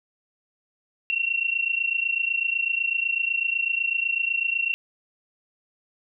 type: tone pair together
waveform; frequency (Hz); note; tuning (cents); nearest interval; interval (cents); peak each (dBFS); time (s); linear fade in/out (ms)
sine; 2716 / 2744; F7 / F7; -49 / -31; unison; 18; -25; 1.1-4.74; 0
effects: none